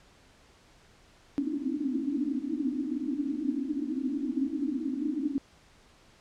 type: band-pass noise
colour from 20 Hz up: pink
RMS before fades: -31 dBFS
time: 1.38-5.38 s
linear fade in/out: 0 ms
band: 250 to 310 Hz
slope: 96 dB/octave
effects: pink hiss -59 dBFS RMS until 6.2 s + low-pass 7000 Hz 12 dB/octave